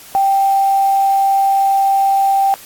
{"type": "tone with quantisation", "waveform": "sine", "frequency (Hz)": 784, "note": "G5", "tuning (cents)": 0, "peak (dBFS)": -10, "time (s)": [0.15, 2.54], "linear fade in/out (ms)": 0, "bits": 5, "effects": ["white hiss -38 dBFS RMS until 2.65 s", "AAC 64 kbps"]}